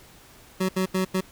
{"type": "tone bursts at uneven times", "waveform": "25% pulse", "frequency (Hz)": 187.3, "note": "F#3", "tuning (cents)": 21, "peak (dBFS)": -18, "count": 4, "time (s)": [[0.6, 0.69], [0.76, 0.86], [0.94, 1.05], [1.14, 1.21]], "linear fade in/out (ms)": 10, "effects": ["pink hiss -51 dBFS RMS until 1.31 s"]}